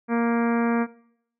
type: harmonic tone with a mistuned harmonic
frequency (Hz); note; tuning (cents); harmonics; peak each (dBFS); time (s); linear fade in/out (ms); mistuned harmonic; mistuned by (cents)
233.6; A#3; +4; 1 / 2 / 3 / 4 / 5 / 6 / 7 / 8 / 9 / 10; -21 / -27 / -32 / -33 / -34 / -37 / -36 / -42 / -43 / -41; 0.08-0.87; 50; 8; +20
effects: noise-tail reverb RT60 0.7 s tail -20 dB re dry